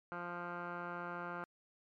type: tone with low-pass filter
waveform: 10% pulse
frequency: 174.61 Hz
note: F3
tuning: in tune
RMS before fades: -43 dBFS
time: 0.12-1.44 s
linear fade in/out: 0 ms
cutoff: 1500 Hz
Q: 9.3
effects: MP3 64 kbps